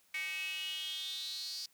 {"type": "tone with high-pass filter sweep", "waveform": "square", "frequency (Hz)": 171.2, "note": "F3", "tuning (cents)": -34, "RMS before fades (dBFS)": -40, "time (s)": [0.14, 1.66], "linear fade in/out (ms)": 5, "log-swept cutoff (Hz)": [2200, 4800], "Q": 8.5, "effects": ["white hiss -69 dBFS RMS until 1.73 s", "high-pass 80 Hz 12 dB/octave"]}